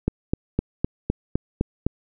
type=click train; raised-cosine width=3 ms; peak=-7 dBFS; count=8; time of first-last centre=0.08-1.866 s; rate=3.92 Hz; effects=none